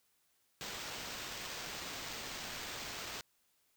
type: noise with sample-and-hold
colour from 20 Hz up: white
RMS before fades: -44 dBFS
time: 0.61-3.21 s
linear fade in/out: 0 ms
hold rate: 11025 Hz
effects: white hiss -75 dBFS RMS until 3.76 s